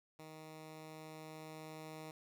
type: tone with level ramp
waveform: 10% pulse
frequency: 156.9 Hz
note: D#3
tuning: 15 cents sharp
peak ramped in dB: -43 to -39 dBFS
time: 0.19-2.11 s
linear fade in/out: 2 ms
effects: none